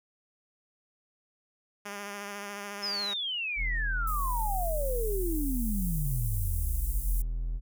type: tone with vibrato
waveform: 5% pulse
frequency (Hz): 202.7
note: G#3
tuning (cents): -42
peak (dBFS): -26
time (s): 1.85-3.14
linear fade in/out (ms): 10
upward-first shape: sine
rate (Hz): 14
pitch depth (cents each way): 24
type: exponential sweep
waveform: sine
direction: down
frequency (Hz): 5274 to 39.02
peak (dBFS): -30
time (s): 2.82-7.23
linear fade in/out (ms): 20
type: tone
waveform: triangle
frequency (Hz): 41.2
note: E1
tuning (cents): 0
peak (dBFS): -27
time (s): 3.56-7.61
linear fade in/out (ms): 50
type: high-pass noise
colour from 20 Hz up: pink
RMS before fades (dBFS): -40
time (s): 4.07-7.22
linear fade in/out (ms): 5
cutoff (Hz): 10000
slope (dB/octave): 24
effects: none